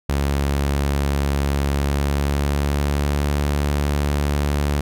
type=tone with pitch glide; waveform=sawtooth; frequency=70.4 to 72.34 Hz; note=C#2 to D2; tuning=+27 to -26 cents; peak=-14 dBFS; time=0.09-4.81 s; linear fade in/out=5 ms; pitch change=+47 cents; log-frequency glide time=1.71-3.3 s; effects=none